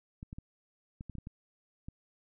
clicks, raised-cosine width 5 ms, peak -30 dBFS, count 9, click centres 0.229 / 0.329 / 0.385 / 1.009 / 1.097 / 1.153 / 1.184 / 1.271 / 1.885 s, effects none

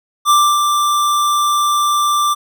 square tone with ADSR envelope, 1179 Hz, D6, 6 cents sharp, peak -8 dBFS, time 0.25-2.35 s, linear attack 49 ms, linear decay 280 ms, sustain -5 dB, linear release 25 ms, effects none

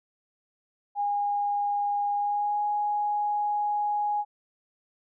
sine tone with pitch glide, 817 to 830.3 Hz, G#5 to G#5, -29 to -1 cents, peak -24 dBFS, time 0.95-4.25 s, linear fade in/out 50 ms, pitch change +28 cents, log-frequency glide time 2.14-2.62 s, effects none

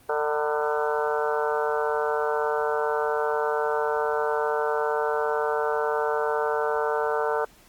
harmonic tone with a mistuned harmonic, 150 Hz, D3, 37 cents sharp, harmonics 3 / 4 / 5 / 6 / 7 / 8 / 9 / 10, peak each -26 / -30 / -32 / -31 / -34 / -35 / -34 / -34 dBFS, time 0.09-7.45 s, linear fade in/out 5 ms, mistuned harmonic 7, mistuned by -88 cents, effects pink hiss -55 dBFS RMS until 7.68 s + Opus 24 kbps

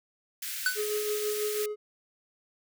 white high-pass noise, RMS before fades -36 dBFS, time 0.42-1.66 s, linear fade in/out 5 ms, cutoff 1500 Hz, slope 48 dB/octave
square tone with exponential decay, 1500 Hz, F#6, 23 cents sharp, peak -21 dBFS, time 0.66-0.83 s, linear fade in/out 2 ms, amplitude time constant 36 ms
triangle tone with tremolo, 421.5 Hz, G#4, 26 cents sharp, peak -25 dBFS, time 0.75-1.76 s, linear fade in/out 50 ms, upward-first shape triangle, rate 6.1 Hz, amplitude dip 45%
effects none

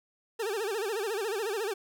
40% pulse tone with vibrato, 421.7 Hz, G#4, 26 cents sharp, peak -29 dBFS, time 0.39-1.74 s, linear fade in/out 10 ms, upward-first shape sine, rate 14 Hz, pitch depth 170 cents each way, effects none

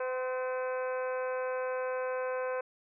harmonic tone with a mistuned harmonic, 255.4 Hz, C4, 42 cents flat, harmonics 2 / 3 / 4 / 5 / 6 / 7 / 8 / 9 / 10, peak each -32 / -45 / -40 / -48 / -42 / -54 / -54 / -53 / -51 dBFS, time 0-2.61 s, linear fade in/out 5 ms, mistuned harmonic 4, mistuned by +21 cents, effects none

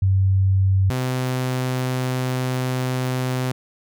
sine / sawtooth tone pair in turn, 95.9 / 128.01 Hz, G2 / C3, -37 / -37 cents, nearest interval perfect fourth, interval 500 cents, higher second, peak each -14 / -17 dBFS, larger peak first, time 0.02-0.9 / 0.9-3.52 s, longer second, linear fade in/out 5 ms, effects none

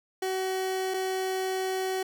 30% pulse tone pair in turn, 377 / 377 Hz, F#4 / F#4, +32 / +32 cents, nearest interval unison, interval 0 cents, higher neither, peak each -25 dBFS, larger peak neither, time 0.22-0.94 / 0.94-2.03 s, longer second, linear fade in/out 5 ms, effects none

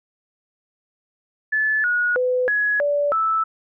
sine tone with pitch steps, 1733 / 1452 / 503 / 1680 / 579 / 1314 Hz, A6 / F#6 / B4 / G#6 / D5 / E6, -27 / -33 / +32 / +19 / -25 / -6 cents, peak -17 dBFS, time 1.52-3.44 s, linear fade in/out 10 ms, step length 320 ms, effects none

